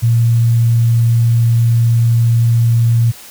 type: tone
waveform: sine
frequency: 116.54 Hz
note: A#2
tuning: in tune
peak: -8 dBFS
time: 0.02-3.12 s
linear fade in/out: 20 ms
effects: white hiss -36 dBFS RMS until 3.3 s